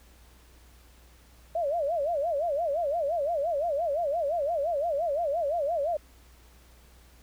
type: tone with vibrato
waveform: sine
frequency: 622.3 Hz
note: D#5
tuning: in tune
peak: -25 dBFS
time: 1.55-5.97 s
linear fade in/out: 5 ms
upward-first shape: sine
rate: 5.8 Hz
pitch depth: 210 cents each way
effects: added 60 Hz sine -54 dBFS peak until 7.22 s + pink hiss -59 dBFS RMS until 7.22 s